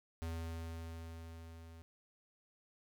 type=tone with level ramp; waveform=square; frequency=82.41 Hz; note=E2; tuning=in tune; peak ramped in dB=-39 to -53 dBFS; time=0.22-1.82 s; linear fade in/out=0 ms; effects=none